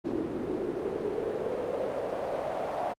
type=noise with band-pass filter sweep; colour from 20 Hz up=pink; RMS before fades=-32 dBFS; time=0.04-2.94 s; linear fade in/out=20 ms; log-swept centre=320 to 690 Hz; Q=3.9; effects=Opus 48 kbps